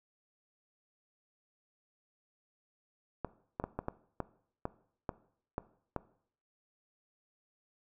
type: clicks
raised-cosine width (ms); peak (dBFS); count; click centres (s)
1; -20; 10; 3.247 / 3.599 / 3.64 / 3.79 / 3.884 / 4.203 / 4.654 / 5.092 / 5.581 / 5.963
effects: noise-tail reverb RT60 0.6 s tail -18 dB re dry